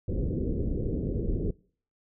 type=low-pass noise; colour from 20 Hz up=pink; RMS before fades=-29 dBFS; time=0.08-1.51 s; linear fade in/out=5 ms; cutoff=480 Hz; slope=48 dB/octave; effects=noise-tail reverb RT60 0.5 s tail -24 dB re dry